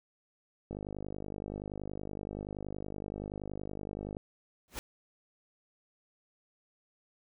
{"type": "click train", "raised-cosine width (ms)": 2, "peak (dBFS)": -26, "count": 176, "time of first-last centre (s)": [0.71, 4.168], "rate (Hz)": 50.6}
{"type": "noise with exponential growth", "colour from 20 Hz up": "pink", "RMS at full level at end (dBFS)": -34, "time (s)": [4.68, 4.79], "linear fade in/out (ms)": 0, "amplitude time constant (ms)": 22}
{"effects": []}